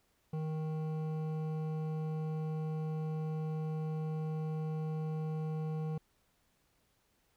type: tone with hard clipping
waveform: triangle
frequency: 156.5 Hz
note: D#3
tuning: 10 cents sharp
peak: -36 dBFS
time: 0.33-5.98 s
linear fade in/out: 5 ms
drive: 15 dB
effects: pink hiss -74 dBFS RMS until 7.36 s